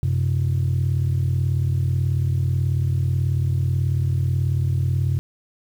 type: tone pair together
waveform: sine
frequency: 92.5 / 130.81 Hz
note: F#2 / C3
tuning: 0 / 0 cents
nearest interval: tritone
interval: 600 cents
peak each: -19 dBFS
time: 0.03-5.19 s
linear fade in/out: 0 ms
effects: tanh soft clip ceiling -14 dBFS + 8-bit